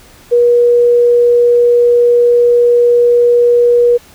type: tone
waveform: sine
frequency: 480.3 Hz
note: B4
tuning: 48 cents flat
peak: -5 dBFS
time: 0.31-3.98 s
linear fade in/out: 20 ms
effects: pink hiss -41 dBFS RMS until 4.14 s